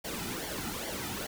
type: noise with flanger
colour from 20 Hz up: pink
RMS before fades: -37 dBFS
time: 0.04-1.27 s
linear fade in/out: 10 ms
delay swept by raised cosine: 0.77 to 1.87 ms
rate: 2.4 Hz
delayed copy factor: -0.65
effects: none